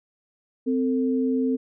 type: tone pair together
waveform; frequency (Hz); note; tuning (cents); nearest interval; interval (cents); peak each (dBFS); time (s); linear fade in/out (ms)
sine; 258.7 / 447.9; C4 / A4; -19 / +31; minor seventh; 950; -21 / -27; 0.66-1.57; 20
effects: none